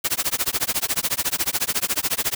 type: noise with tremolo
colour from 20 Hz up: white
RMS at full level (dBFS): -20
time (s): 0.04-2.35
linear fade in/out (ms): 10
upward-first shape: sine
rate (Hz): 14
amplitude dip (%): 100
effects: none